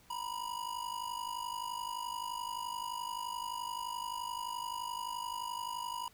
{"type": "ring-modulated tone", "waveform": "square", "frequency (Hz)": 970, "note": "B5", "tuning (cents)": -31, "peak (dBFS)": -35, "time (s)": [0.1, 6.08], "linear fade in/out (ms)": 2, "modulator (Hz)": 25.8, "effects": ["pink hiss -63 dBFS RMS until 6.13 s"]}